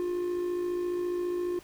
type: tone with amplitude modulation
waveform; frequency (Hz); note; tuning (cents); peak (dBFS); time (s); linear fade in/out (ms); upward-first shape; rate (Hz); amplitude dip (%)
triangle; 354.4; F4; +25; -24; 0-1.59; 0; sine; 54.6; 45
effects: pink hiss -54 dBFS RMS until 1.63 s